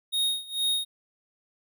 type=tone with tremolo; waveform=square; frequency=3729 Hz; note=A#7; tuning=in tune; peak=-23 dBFS; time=0.12-0.85 s; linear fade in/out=20 ms; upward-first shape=sine; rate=2.2 Hz; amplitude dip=90%; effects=none